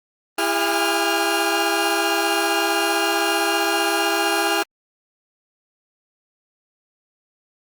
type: tone cluster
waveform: 20% pulse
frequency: 333.9 / 402.3 / 820 / 1406 Hz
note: E4 / G4 / G#5 / F6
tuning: +22 / +45 / -22 / +11 cents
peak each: -19 dBFS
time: 0.38-4.63 s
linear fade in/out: 5 ms
effects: Opus 24 kbps